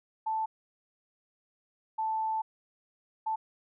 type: tone bursts at uneven times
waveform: sine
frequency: 880 Hz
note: A5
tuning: in tune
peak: -28 dBFS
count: 3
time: 0.26-0.46 / 1.98-2.42 / 3.26-3.36 s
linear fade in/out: 10 ms
effects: none